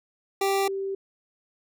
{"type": "tone pair in turn", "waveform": ["25% pulse", "sine"], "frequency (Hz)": [392, 389.8], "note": ["G4", "G4"], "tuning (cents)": [0, -10], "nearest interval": "unison", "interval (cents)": 10, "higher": "first", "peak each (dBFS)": [-18, -27], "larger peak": "first", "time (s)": [[0.41, 0.68], [0.68, 0.95]], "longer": "neither", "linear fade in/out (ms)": 5, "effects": []}